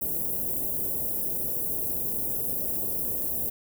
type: band-stop noise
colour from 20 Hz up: white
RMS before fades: -29 dBFS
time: 0.01-3.5 s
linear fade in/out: 10 ms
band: 570 to 12000 Hz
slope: 24 dB/octave
effects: none